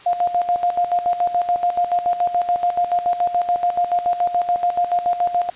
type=tone with tremolo; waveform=sine; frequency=705 Hz; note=F5; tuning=16 cents sharp; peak=-14 dBFS; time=0.06-5.5 s; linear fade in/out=5 ms; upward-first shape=square; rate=7 Hz; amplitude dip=70%; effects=white hiss -43 dBFS RMS until 5.55 s + resampled to 8000 Hz